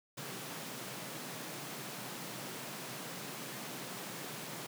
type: high-pass noise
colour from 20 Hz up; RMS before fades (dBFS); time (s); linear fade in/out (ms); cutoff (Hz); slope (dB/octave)
pink; -44; 0.17-4.67; 10; 120; 96
effects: none